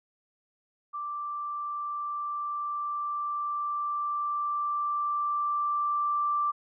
sine tone with level ramp, 1174.7 Hz, D6, in tune, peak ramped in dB -32 to -24 dBFS, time 0.93-6.52 s, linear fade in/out 20 ms, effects none

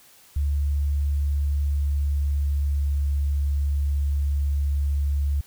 sine tone with pitch glide, 71.7 to 71.16 Hz, D2 to C#2, -41 to +46 cents, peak -20 dBFS, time 0.36-5.41 s, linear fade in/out 5 ms, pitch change -13 cents, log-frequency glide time 1.19-2.99 s, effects white hiss -53 dBFS RMS until 5.46 s

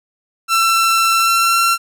sawtooth tone with pitch glide, 1343 to 1360.2 Hz, E6 to F6, +32 to -46 cents, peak -8 dBFS, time 0.48-1.78 s, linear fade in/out 50 ms, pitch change +22 cents, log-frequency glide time 1.15-1.59 s, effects none

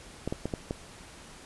clicks, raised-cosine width 2 ms, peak -17 dBFS, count 5, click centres 0.276 / 0.325 / 0.456 / 0.538 / 0.709 s, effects pink hiss -49 dBFS RMS until 1.45 s + resampled to 24000 Hz

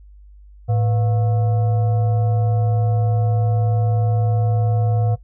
sine tone with frequency modulation, 109.6 Hz, A2, 6 cents flat, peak -15 dBFS, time 0.68-5.16 s, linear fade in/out 20 ms, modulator 602 Hz, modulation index 0.41, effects noise-tail reverb RT60 0.1 s tail -18 dB re dry + added 50 Hz sine -41 dBFS peak until 5.23 s

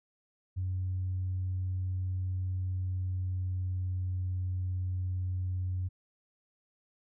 sine tone with pitch glide, 92.5 to 91.75 Hz, F#2 to F#2, 0 to -14 cents, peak -29 dBFS, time 0.56-5.89 s, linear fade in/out 20 ms, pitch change -14 cents, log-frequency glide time 2.5-4.24 s, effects tanh soft clip ceiling -26 dBFS

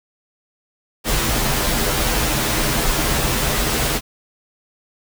pink noise with comb filter, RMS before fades -19 dBFS, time 1.04-4.01 s, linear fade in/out 50 ms, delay 11 ms, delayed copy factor -0.9, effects none

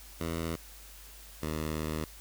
10% pulse tone pair in turn, 82.41 / 77.78 Hz, E2 / D#2, 0 / 0 cents, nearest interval minor second, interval 100 cents, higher first, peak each -24 dBFS, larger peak neither, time 0.2-0.56 / 1.42-2.05 s, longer second, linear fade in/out 10 ms, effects added 50 Hz sine -51 dBFS peak until 2.2 s + white hiss -52 dBFS RMS until 2.2 s

